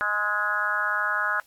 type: harmonic tone with a mistuned harmonic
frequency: 207.7 Hz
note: G#3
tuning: in tune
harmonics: 3 / 4 / 5 / 6 / 7 / 8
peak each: -37 / -36 / -32 / -29 / -26 / -29 dBFS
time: 0.01-1.4 s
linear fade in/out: 0 ms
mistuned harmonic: 6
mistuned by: +23 cents
effects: white hiss -60 dBFS RMS until 1.46 s + AAC 64 kbps